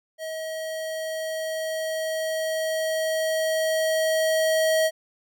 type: tone with level ramp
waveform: square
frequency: 637 Hz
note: D#5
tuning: 41 cents sharp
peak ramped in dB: -31 to -19 dBFS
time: 0.18-4.91 s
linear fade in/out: 50 ms
effects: none